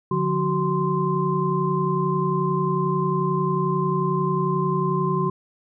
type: tone cluster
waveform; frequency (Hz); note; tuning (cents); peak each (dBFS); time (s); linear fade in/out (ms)
sine; 147.9 / 179.1 / 375.3 / 1042; D3 / F3 / F#4 / C6; +13 / +44 / +25 / -7; -25; 0.11-5.3; 5
effects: none